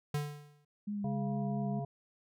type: tone with exponential decay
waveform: square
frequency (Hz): 146.83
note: D3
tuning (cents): 0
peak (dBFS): -30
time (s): 0.14-0.65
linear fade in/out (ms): 5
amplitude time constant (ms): 110
type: tone with vibrato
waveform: sine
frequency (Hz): 204.1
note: G#3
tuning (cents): -30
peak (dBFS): -34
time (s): 0.87-1.8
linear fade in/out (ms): 10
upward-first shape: triangle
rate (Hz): 4.6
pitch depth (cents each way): 31
type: harmonic tone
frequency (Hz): 138.3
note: C#3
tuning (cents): -4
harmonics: 1 / 3 / 5 / 7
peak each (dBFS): -36 / -45 / -41 / -53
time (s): 1.04-1.85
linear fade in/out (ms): 5
effects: none